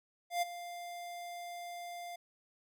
square tone with ADSR envelope, 698.5 Hz, F5, in tune, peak -29 dBFS, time 0.3-2.16 s, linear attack 120 ms, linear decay 18 ms, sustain -14 dB, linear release 6 ms, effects none

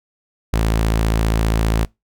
sawtooth tone, 55 Hz, A1, in tune, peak -11 dBFS, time 0.53-1.85 s, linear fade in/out 5 ms, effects noise-tail reverb RT60 0.2 s tail -24 dB re dry

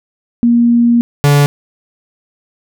sine / 45% pulse tone pair in turn, 236.6 / 143.96 Hz, A#3 / D3, +26 / -34 cents, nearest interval major sixth, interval 860 cents, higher first, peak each -6 dBFS, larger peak neither, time 0.43-1.01 / 1.24-1.46 s, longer first, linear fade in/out 0 ms, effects none

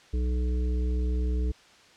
harmonic tone, 61.74 Hz, B1, in tune, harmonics 1 / 3 / 5 / 7, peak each -24 / -39 / -39 / -40 dBFS, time 0.13-1.52 s, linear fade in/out 10 ms, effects white hiss -55 dBFS RMS until 1.96 s + low-pass 5000 Hz 12 dB/octave

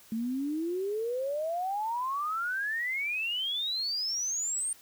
sine exponential sweep, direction up, 218.3 to 8890 Hz, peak -29 dBFS, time 0.12-4.73 s, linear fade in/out 2 ms, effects white hiss -56 dBFS RMS until 4.81 s

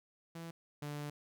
sawtooth tone pair in turn, 166.4 / 146.88 Hz, E3 / D3, +17 / +1 cents, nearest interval major second, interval 216 cents, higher first, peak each -40 / -36 dBFS, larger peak second, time 0.35-0.51 / 0.82-1.1 s, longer second, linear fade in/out 5 ms, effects none

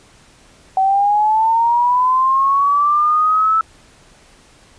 sine linear sweep, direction up, 757 to 1318.5 Hz, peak -11 dBFS, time 0.77-3.61 s, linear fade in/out 2 ms, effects pink hiss -48 dBFS RMS until 4.78 s + resampled to 22050 Hz

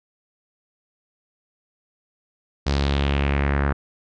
sawtooth tone with low-pass filter sweep, 70.2 Hz, C#2, 22 cents sharp, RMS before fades -21 dBFS, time 2.66-3.73 s, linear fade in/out 10 ms, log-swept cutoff 5000 to 1500 Hz, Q 2.6, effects none

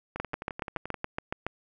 two click trains, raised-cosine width 0.5 ms, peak -21 / -15 dBFS, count 10 / 10, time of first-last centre 0.16-0.943 / 0.2-1.466 s, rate 11.5 / 7.11 Hz, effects none

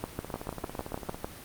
two click trains, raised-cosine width 1 ms, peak -23 / -17 dBFS, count 18 / 9, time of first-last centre 0.19-1.145 / 0.04-1.245 s, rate 17.8 / 6.64 Hz, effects pink hiss -46 dBFS RMS until 1.44 s + Opus 32 kbps

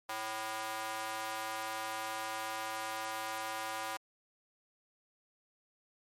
square tone with high-pass filter, 110 Hz, A2, in tune, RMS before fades -39 dBFS, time 0.09-3.97 s, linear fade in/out 5 ms, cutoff 880 Hz, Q 1.6, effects MP3 64 kbps

